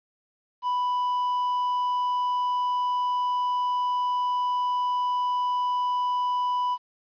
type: tone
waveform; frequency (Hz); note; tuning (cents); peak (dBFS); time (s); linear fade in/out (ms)
triangle; 990; B5; +4; -21; 0.62-6.78; 50
effects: resampled to 11025 Hz + 10-bit